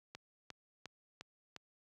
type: click train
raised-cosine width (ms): 0.2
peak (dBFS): -29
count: 5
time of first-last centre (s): 0.15-1.563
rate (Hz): 2.83
effects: high-pass 80 Hz 12 dB/octave